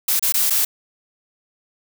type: noise with dropouts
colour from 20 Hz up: blue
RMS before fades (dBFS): -18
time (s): 0.08-0.65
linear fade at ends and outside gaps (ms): 5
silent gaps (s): 0.195-0.225 / 0.323-0.34 / 0.499-0.505
effects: none